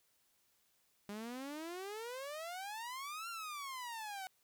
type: exponential two-way sweep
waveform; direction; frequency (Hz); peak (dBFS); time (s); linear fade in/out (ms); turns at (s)
sawtooth; up then down; 200.2 to 1396.9 to 742; -39; 1.09-4.27; 0; 3.29
effects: white hiss -75 dBFS RMS until 4.43 s